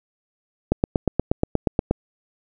click train, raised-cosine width 2 ms, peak -4 dBFS, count 11, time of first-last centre 0.72-1.91 s, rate 8.4 Hz, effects none

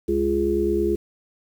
harmonic tone, 69.3 Hz, C#2, in tune, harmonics 1 / 3 / 5 / 6, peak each -29 / -28 / -21 / -24 dBFS, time 0.08-0.96 s, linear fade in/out 10 ms, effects 8-bit

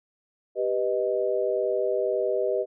sine chord, G augmented, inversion none, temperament equal, 392 / 493.9 / 622.3 Hz, G4 / B4 / D#5, 0 / 0 / 0 cents, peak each -27 dBFS, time 0.55-2.66 s, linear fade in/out 50 ms, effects none

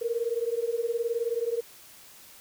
sine beating tone pair, 457.7 / 476.7 Hz, A#4 / A#4, -32 / +39 cents, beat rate 19 Hz, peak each -29 dBFS, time 0.01-1.61 s, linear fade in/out 10 ms, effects white hiss -51 dBFS RMS until 2.4 s

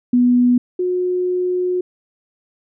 sine tone pair in turn, 245.8 / 362.3 Hz, B3 / F#4, -8 / -36 cents, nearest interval perfect fifth, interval 672 cents, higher second, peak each -10 / -16 dBFS, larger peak first, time 0.13-0.58 / 0.79-1.81 s, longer second, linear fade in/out 5 ms, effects none

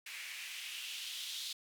blue noise with band-pass filter sweep, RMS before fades -44 dBFS, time 0.06-1.53 s, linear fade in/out 5 ms, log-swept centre 2100 to 3700 Hz, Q 2.9, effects none

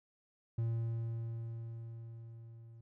triangle tone with level ramp, 114.9 Hz, A#2, 25 cents flat, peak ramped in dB -29 to -50 dBFS, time 0.58-2.81 s, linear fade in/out 5 ms, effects none

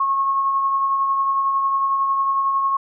sine tone with tremolo, 1091 Hz, C#6, 28 cents flat, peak -15 dBFS, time 0-2.77 s, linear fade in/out 5 ms, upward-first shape triangle, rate 11 Hz, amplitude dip 35%, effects none

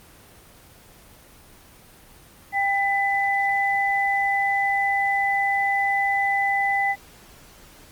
sine tone pair together, 793.7 / 2000 Hz, G5 / B6, +21 / +21 cents, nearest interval octave + major third, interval 1600 cents, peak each -22 dBFS, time 2.52-6.96 s, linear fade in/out 50 ms, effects pink hiss -49 dBFS RMS until 7.91 s + Opus 24 kbps

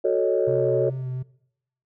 sine chord, D# half-diminished seventh, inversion first, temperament equal, 370 / 440 / 554.4 / 622.3 Hz, F#4 / A4 / C#5 / D#5, 0 / 0 / 0 / 0 cents, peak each -23 / -23 / -23 / -27 dBFS, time 0.04-0.9 s, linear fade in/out 10 ms
triangle tone with vibrato, 129.5 Hz, C3, 17 cents flat, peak -25 dBFS, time 0.47-1.23 s, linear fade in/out 10 ms, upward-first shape sine, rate 2.7 Hz, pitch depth 25 cents each way
effects noise-tail reverb RT60 0.8 s tail -23 dB re dry + tanh soft clip ceiling -9 dBFS

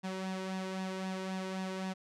sawtooth tone with flanger, 188.6 Hz, F#3, 33 cents sharp, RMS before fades -38 dBFS, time 0.03-1.94 s, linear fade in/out 20 ms, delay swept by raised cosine 1.1 to 2.1 ms, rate 3.8 Hz, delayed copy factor +0.55, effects low-pass 7000 Hz 12 dB/octave

